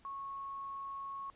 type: tone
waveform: sine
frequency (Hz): 1100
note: C#6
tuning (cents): -14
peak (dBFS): -40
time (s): 0.05-1.3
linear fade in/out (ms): 0
effects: pink hiss -66 dBFS RMS until 1.35 s + resampled to 8000 Hz